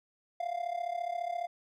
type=tone with amplitude modulation; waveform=triangle; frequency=697 Hz; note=F5; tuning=4 cents flat; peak=-27 dBFS; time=0.4-1.47 s; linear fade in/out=5 ms; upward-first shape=sine; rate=34.6 Hz; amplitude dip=80%; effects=none